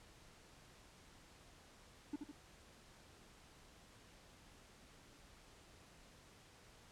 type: tone with echo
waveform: triangle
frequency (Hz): 292.7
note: D4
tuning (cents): -6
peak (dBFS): -37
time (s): 2.13-2.16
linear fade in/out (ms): 5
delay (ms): 78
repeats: 2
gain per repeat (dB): -5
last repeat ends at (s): 2.316
effects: pink hiss -63 dBFS RMS until 6.91 s + low-pass 9000 Hz 12 dB/octave